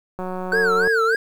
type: click train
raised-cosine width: 1 ms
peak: -16 dBFS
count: 127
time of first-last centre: 0.19-0.875 s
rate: 184 Hz
type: tone with vibrato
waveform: triangle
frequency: 1483 Hz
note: F#6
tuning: 4 cents sharp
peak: -16 dBFS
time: 0.52-1.16 s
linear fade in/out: 2 ms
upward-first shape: sine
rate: 3.4 Hz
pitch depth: 210 cents each way
type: tone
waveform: sine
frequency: 450 Hz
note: A4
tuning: 39 cents sharp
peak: -19 dBFS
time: 0.53-1.15 s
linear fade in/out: 2 ms
effects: 8-bit